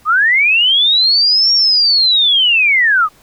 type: linear two-way sweep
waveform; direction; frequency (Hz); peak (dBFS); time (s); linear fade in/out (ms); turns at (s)
sine; up then down; 1174.7 to 5588 to 1174.7; -8; 0.05-3.09; 50; 1.53
effects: pink hiss -48 dBFS RMS until 3.22 s